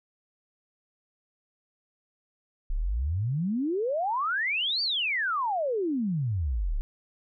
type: exponential two-way sweep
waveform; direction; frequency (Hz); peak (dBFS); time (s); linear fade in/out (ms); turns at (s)
sine; up then down; 30.87 to 4733 to 30.87; -25; 2.7-6.81; 0; 4.82
effects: none